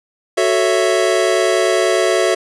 square chord, F# minor seventh, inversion none, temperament equal with one note detuned, 370 / 440 / 554.4 / 661.2 Hz, F#4 / A4 / C#5 / E5, 0 / 0 / 0 / +5 cents, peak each -18 / -20 / -21 / -18 dBFS, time 0.37-2.35 s, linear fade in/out 10 ms, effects resampled to 24000 Hz

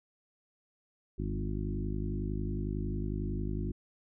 harmonic tone with a mistuned harmonic, 51 Hz, G#1, 31 cents flat, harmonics 1 / 2 / 3 / 4 / 5 / 6 / 7, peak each -35 / -38 / -40 / -41 / -42 / -43 / -43 dBFS, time 1.18-3.72 s, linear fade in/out 10 ms, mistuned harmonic 3, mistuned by +29 cents, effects none

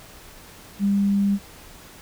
sine tone, 200 Hz, G3, 35 cents sharp, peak -17 dBFS, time 0.79-1.39 s, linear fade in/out 50 ms, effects pink hiss -45 dBFS RMS until 2.01 s

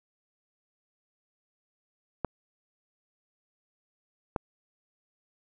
clicks, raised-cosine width 1 ms, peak -14 dBFS, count 2, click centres 2.247 / 4.362 s, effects none

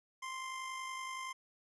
25% pulse tone with amplitude modulation, 1046.5 Hz, C6, in tune, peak -35 dBFS, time 0.22-1.33 s, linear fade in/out 10 ms, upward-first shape sine, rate 50.7 Hz, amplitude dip 35%, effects resampled to 24000 Hz

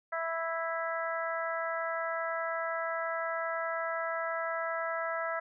harmonic tone, 329.6 Hz, E4, in tune, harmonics 2 / 3 / 4 / 5 / 6, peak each -35 / -41 / -36 / -39 / -41 dBFS, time 0.12-5.4 s, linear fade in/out 10 ms, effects none

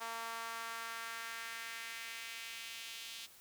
sawtooth tone with high-pass filter sweep, 228.6 Hz, A#3, 34 cents flat, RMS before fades -45 dBFS, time 0-3.27 s, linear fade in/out 20 ms, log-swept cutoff 950 to 3300 Hz, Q 1.8, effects white hiss -60 dBFS RMS until 3.4 s

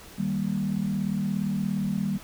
sine chord, Eb major, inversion none, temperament equal, 155.56 / 196 / 233.1 Hz, Eb3 / G3 / Bb3, 0 / 0 / 0 cents, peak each -32 / -26 / -32 dBFS, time 0.18-2.18 s, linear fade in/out 10 ms, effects pink hiss -47 dBFS RMS until 2.23 s

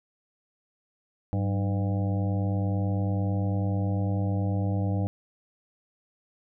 harmonic tone with a mistuned harmonic, 100.2 Hz, G2, 38 cents sharp, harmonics 1 / 2 / 3 / 5 / 6 / 7 / 8, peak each -25 / -31 / -35 / -39 / -41 / -42 / -43 dBFS, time 1.33-5.07 s, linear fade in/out 0 ms, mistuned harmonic 2, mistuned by -99 cents, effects none

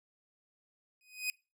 sawtooth tone with exponential growth, 2501 Hz, D#7, 8 cents sharp, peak -26 dBFS, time 1.01-1.3 s, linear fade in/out 1 ms, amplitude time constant 61 ms, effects noise-tail reverb RT60 0.3 s tail -24 dB re dry

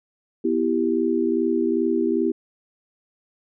sine chord, E minor, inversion second, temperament equal, 246.9 / 329.6 / 392 Hz, B3 / E4 / G4, 0 / 0 / 0 cents, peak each -24 / -22 / -23 dBFS, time 0.44-2.32 s, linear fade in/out 10 ms, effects none

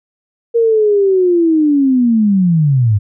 sine linear sweep, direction down, 470 to 97.7 Hz, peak -8 dBFS, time 0.54-2.99 s, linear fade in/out 20 ms, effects none

